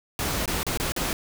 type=noise with dropouts; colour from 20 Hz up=pink; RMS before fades=-27 dBFS; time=0.19-1.13 s; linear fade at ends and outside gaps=1 ms; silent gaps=0.458-0.477 / 0.631-0.666 / 0.774-0.799 / 0.921-0.963 s; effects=none